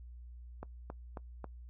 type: click train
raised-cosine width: 1 ms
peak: -28 dBFS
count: 4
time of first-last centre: 0.63-1.443 s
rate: 3.69 Hz
effects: noise-tail reverb RT60 0.1 s tail -22 dB re dry + added 60 Hz sine -47 dBFS peak until 1.69 s